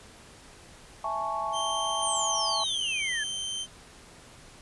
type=chord; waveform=sine; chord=A major seventh; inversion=second; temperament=equal; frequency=659.3 / 830.6 / 880 / 1108.7 Hz; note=E5 / G#5 / A5 / C#6; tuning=0 / 0 / 0 / 0 cents; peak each=-36 / -34 / -34 / -32 dBFS; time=1.04-2.64 s; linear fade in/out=5 ms
type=tone with pitch glide; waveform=sawtooth; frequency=3136 to 3116 Hz; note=G7 to G7; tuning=0 to -11 cents; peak=-28 dBFS; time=1.52-3.67 s; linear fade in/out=50 ms; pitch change=-11 cents; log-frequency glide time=2-3.48 s
type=exponential sweep; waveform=sine; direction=down; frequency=9390 to 1661.2 Hz; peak=-29 dBFS; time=2.02-3.24 s; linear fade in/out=10 ms
effects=pink hiss -51 dBFS RMS until 4.61 s + resampled to 24000 Hz